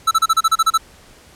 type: tone bursts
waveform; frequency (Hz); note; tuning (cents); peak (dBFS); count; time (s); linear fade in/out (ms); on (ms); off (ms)
square; 1318.5; E6; 0; -11; 10; 0.07-0.778; 10; 42; 32
effects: pink hiss -46 dBFS RMS until 1.35 s + low-pass 11000 Hz 12 dB/octave